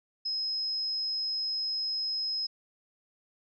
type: tone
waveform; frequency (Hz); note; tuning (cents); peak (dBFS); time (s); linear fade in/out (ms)
sine; 5120; D#8; +49; -29; 0.25-2.47; 10
effects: none